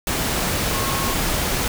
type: tone in noise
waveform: sine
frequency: 1086 Hz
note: C#6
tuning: 36 cents flat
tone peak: -28 dBFS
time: 0.74-1.15 s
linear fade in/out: 2 ms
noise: pink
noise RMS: -22 dBFS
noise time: 0.07-1.68 s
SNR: -9 dB
effects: none